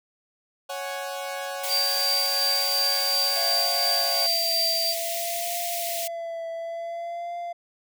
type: chord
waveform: sawtooth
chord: C# suspended fourth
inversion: none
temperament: equal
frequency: 554.4 / 740 / 830.6 Hz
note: C#5 / F#5 / G#5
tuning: 0 / 0 / 0 cents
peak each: -29 / -31 / -34 dBFS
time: 0.69-4.27 s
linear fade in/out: 10 ms
type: high-pass noise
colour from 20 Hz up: white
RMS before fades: -31 dBFS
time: 1.63-6.08 s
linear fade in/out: 10 ms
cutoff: 1900 Hz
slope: 96 dB/octave
type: tone with tremolo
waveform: sine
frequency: 4699 Hz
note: D8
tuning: in tune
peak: -21 dBFS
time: 1.68-4.95 s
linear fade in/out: 50 ms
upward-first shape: sine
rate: 2.8 Hz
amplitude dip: 30%
type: tone with vibrato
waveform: triangle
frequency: 678 Hz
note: E5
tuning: 49 cents sharp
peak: -28 dBFS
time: 3.36-7.53 s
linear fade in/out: 10 ms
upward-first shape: triangle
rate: 0.56 Hz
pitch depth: 42 cents each way
effects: none